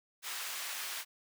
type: high-pass noise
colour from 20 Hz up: pink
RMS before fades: -40 dBFS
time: 0.22-1.05 s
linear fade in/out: 50 ms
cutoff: 1400 Hz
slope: 12 dB/octave
effects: none